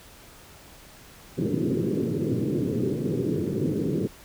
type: band-pass noise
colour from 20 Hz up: white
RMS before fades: -26 dBFS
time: 1.37-4.08 s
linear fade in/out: 20 ms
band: 100 to 430 Hz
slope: 48 dB/octave
effects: pink hiss -49 dBFS RMS until 4.24 s